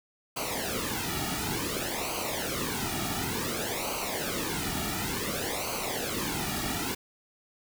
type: noise with flanger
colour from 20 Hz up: pink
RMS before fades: -32 dBFS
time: 0.36-6.95 s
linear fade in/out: 10 ms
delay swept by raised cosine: 0.56 to 1.96 ms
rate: 0.56 Hz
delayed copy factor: -0.8
effects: none